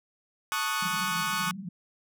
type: chord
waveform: sawtooth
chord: D# half-diminished seventh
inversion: second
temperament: equal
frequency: 880 / 1108.7 / 1244.5 / 1480 Hz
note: A5 / C#6 / D#6 / F#6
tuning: 0 / 0 / 0 / 0 cents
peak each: -33 / -28 / -29 / -29 dBFS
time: 0.52-1.51 s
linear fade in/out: 0 ms
type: band-pass noise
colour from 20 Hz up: white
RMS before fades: -39 dBFS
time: 0.82-1.69 s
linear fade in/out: 5 ms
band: 160 to 200 Hz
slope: 96 dB/octave
effects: none